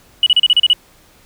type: tone bursts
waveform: sine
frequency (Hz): 2938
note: F#7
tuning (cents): -13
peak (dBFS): -6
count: 8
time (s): 0.23-0.732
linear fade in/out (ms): 2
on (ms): 33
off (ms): 34
effects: tanh soft clip ceiling -2 dBFS + pink hiss -49 dBFS RMS until 1.25 s